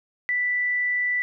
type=tone; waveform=sine; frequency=1975.5 Hz; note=B6; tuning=in tune; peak=-21 dBFS; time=0.29-1.22 s; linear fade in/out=0 ms; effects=none